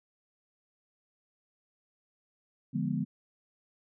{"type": "chord", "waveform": "sine", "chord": "D diminished seventh", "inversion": "none", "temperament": "equal", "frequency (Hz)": [146.83, 174.61, 207.7, 246.9], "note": ["D3", "F3", "Ab3", "Cb4"], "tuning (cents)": [0, 0, 0, 0], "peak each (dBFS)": -34, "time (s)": [2.73, 3.05], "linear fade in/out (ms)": 20, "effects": []}